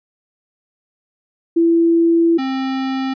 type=tone pair in turn; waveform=sine / square; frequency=334.4 / 264.9 Hz; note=E4 / C4; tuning=+25 / +22 cents; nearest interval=major third; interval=403 cents; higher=first; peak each=-10 / -19 dBFS; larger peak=first; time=1.56-2.38 / 2.38-3.14 s; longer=first; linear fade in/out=10 ms; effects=resampled to 11025 Hz